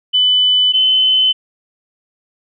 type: tone pair in turn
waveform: sine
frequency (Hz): 3000 / 3042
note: F#7 / F#7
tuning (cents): +23 / +47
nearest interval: unison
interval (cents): 24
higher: second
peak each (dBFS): -9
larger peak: neither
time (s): 0.13-0.73 / 0.73-1.33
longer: neither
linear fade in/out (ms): 20
effects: none